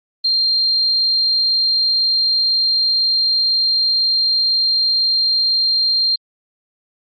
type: tone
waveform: sine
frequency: 4186 Hz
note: C8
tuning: in tune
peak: -13 dBFS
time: 0.24-6.16 s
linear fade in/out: 10 ms
effects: Opus 32 kbps